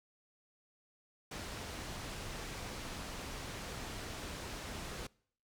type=low-pass noise; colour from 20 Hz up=pink; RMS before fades=-44 dBFS; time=1.31-5.07 s; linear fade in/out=5 ms; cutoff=8000 Hz; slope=12 dB/octave; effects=noise-tail reverb RT60 0.6 s tail -25 dB re dry